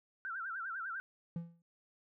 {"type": "tone with vibrato", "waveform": "sine", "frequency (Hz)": 1453, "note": "F#6", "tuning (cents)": -32, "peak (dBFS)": -38, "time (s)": [0.25, 1], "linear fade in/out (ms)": 0, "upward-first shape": "sine", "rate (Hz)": 10, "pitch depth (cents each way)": 170}
{"type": "tone with exponential decay", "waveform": "triangle", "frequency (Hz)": 169, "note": "E3", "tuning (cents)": 43, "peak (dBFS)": -32, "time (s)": [1.36, 1.62], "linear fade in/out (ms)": 2, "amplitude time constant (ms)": 56}
{"effects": []}